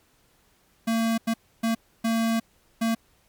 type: tone bursts at uneven times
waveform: square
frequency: 227 Hz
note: A#3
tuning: 46 cents flat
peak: -22 dBFS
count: 5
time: 0.87-1.18 / 1.27-1.34 / 1.63-1.75 / 2.04-2.4 / 2.81-2.95 s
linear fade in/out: 10 ms
effects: pink hiss -63 dBFS RMS until 3.28 s + MP3 96 kbps